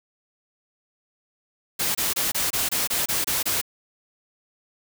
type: noise bursts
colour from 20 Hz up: white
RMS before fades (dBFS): -24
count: 10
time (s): 1.79-3.615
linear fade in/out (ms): 10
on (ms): 160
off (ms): 25
effects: none